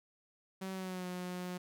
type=tone with pitch glide; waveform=sawtooth; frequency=190 to 180.38 Hz; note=F#3 to F#3; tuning=+46 to -44 cents; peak=-35 dBFS; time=0.61-1.58 s; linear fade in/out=10 ms; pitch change=-90 cents; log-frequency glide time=0.72-1.08 s; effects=none